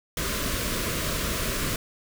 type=band-stop noise; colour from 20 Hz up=pink; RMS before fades=-28 dBFS; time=0.17-1.76 s; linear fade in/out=2 ms; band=680 to 980 Hz; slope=96 dB/octave; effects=none